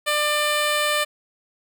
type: tone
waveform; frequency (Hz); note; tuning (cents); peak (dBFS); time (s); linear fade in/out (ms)
10% pulse; 596; D5; +25; -11; 0.06-1.05; 20
effects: none